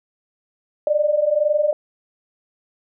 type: tone pair together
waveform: sine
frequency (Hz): 582 / 603.8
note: D5 / D5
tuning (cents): -16 / +48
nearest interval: minor second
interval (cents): 64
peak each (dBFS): -20 / -17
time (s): 0.87-1.73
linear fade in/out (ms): 2
effects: none